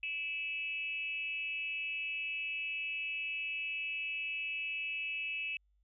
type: tone with frequency modulation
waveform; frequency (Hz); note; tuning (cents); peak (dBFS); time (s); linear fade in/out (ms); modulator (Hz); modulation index
sine; 2616; E7; -14; -35; 0.03-5.57; 2; 303; 0.54
effects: added 50 Hz sine -69 dBFS peak until 5.83 s